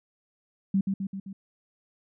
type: tone with echo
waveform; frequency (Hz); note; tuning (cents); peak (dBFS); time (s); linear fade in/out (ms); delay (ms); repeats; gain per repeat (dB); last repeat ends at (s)
sine; 194.4; G3; -14; -20; 0.74-0.81; 5; 130; 4; -4; 1.33
effects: none